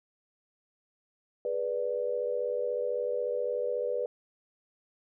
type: tone cluster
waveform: sine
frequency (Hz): 417.6 / 491.8 / 588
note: G#4 / B4 / D5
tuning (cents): +10 / -7 / +2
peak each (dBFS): -37 / -30 / -34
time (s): 1.45-4.06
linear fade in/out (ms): 2
effects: none